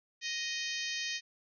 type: harmonic tone with a mistuned harmonic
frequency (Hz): 622.3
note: D#5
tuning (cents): 0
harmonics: 3 / 4 / 5 / 6 / 7 / 8 / 9 / 10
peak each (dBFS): -40 / -41 / -42 / -43 / -43 / -44 / -45 / -45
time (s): 0.21-1.21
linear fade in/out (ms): 50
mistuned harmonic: 10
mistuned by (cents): +25
effects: none

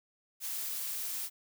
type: noise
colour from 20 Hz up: blue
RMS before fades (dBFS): -37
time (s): 0.4-1.3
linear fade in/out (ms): 50
effects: none

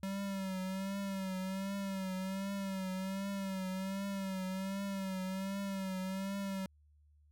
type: tone with vibrato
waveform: square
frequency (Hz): 192.3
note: G3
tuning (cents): -33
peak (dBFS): -37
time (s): 0.03-6.66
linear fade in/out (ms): 2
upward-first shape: triangle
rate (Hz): 1.3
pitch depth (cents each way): 61
effects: added 74 Hz sine -63 dBFS peak until 7.31 s

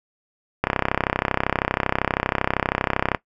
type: click train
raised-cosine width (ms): 0.5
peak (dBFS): -3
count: 83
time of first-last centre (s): 0.64-3.148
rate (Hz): 32.7
effects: noise-tail reverb RT60 0.1 s tail -18 dB re dry

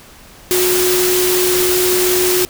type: tone in noise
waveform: sine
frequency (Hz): 363.7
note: F#4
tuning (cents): -30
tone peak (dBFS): -14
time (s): 0.51-2.45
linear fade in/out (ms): 0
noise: white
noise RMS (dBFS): -17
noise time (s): 0.51-2.45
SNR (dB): 0
effects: pink hiss -41 dBFS RMS until 2.49 s

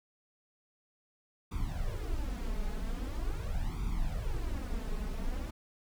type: noise with flanger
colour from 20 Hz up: brown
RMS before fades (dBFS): -34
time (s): 1.51-5.51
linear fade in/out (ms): 10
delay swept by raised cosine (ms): 0.84 to 4.74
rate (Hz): 0.43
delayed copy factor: +1
effects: none

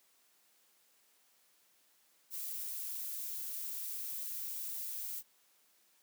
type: noise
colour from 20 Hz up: violet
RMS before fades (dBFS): -41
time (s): 2.3-5.23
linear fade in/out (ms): 50
effects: white hiss -70 dBFS RMS until 6.02 s + high-pass 200 Hz 12 dB/octave

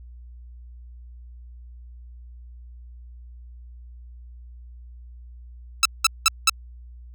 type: tone bursts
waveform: 10% pulse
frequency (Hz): 1318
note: E6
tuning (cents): -1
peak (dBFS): -5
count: 4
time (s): 5.83-6.496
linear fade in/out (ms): 2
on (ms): 24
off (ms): 190
effects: added 60 Hz sine -40 dBFS peak until 7.14 s

